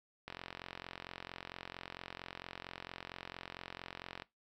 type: click train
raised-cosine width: 0.3 ms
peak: -27 dBFS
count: 176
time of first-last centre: 0.28-4.221 s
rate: 44.4 Hz
effects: noise-tail reverb RT60 0.2 s tail -20 dB re dry